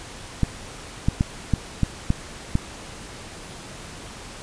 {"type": "clicks", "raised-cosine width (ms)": 5, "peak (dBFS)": -6, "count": 7, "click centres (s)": [0.433, 1.085, 1.209, 1.537, 1.833, 2.104, 2.554], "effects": ["pink hiss -39 dBFS RMS until 4.42 s", "resampled to 22050 Hz"]}